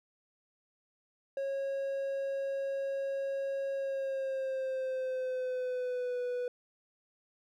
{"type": "tone with pitch glide", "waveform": "triangle", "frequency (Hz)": [547, 493], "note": ["C#5", "B4"], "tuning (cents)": [-23, -3], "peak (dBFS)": -30, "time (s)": [1.37, 6.48], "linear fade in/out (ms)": 2, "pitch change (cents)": -180, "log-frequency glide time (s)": [3.74, 6.2], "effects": []}